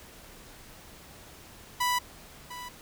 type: tone with echo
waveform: sawtooth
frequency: 987.8 Hz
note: B5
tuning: in tune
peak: -21 dBFS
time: 1.8-1.99 s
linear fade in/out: 10 ms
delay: 700 ms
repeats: 1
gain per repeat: -14 dB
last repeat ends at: 2.69 s
effects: pink hiss -50 dBFS RMS until 2.81 s